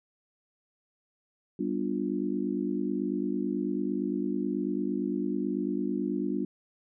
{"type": "chord", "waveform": "sine", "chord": "G dominant seventh", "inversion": "none", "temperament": "just", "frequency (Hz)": [196, 245, 294, 352.8], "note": ["G3", "B3", "D4", "F4"], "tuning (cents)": [0, -14, 2, 18], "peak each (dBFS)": [-33, -33, -32, -34], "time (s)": [1.59, 6.45], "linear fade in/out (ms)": 5, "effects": []}